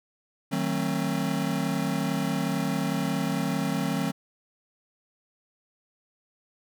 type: chord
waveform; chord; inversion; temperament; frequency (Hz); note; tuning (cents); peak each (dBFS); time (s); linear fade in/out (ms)
square; D# diminished seventh; none; just; 155.56 / 186.68 / 224 / 268.8; D#3 / F#3 / A3 / C4; 0 / +16 / +31 / +47; -32 / -31 / -33 / -31; 0.51-4.12; 20
effects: none